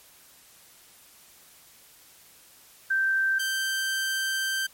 sine / sawtooth tone pair in turn, 1563 / 1563 Hz, G6 / G6, -6 / -6 cents, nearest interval unison, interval 0 cents, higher neither, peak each -21 / -22 dBFS, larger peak first, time 2.9-3.39 / 3.39-4.67 s, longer second, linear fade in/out 10 ms, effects white hiss -54 dBFS RMS until 4.73 s + MP3 64 kbps

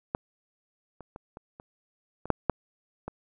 clicks, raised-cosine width 1 ms, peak -13 / -29 / -27 / -28 / -30 / -25 / -6 / -8 / -21 dBFS, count 9, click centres 0.149 / 1.007 / 1.161 / 1.371 / 1.599 / 2.256 / 2.303 / 2.497 / 3.08 s, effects none

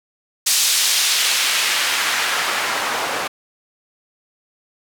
white noise with band-pass filter sweep, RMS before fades -19 dBFS, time 0.46-3.28 s, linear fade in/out 10 ms, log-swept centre 5700 to 750 Hz, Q 0.84, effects none

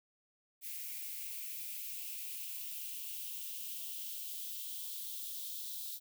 violet noise with high-pass filter sweep, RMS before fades -43 dBFS, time 0.61-6 s, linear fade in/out 50 ms, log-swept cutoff 2200 to 3700 Hz, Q 4.1, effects none

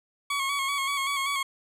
20% pulse tone with vibrato, 1108.7 Hz, C#6, in tune, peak -21 dBFS, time 0.3-1.43 s, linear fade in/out 5 ms, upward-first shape square, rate 5.2 Hz, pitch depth 35 cents each way, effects low-pass 12000 Hz 12 dB/octave

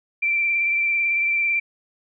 sine tone with vibrato, 2349 Hz, D7, in tune, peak -18 dBFS, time 0.22-1.6 s, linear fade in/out 10 ms, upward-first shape triangle, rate 18 Hz, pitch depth 25 cents each way, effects none

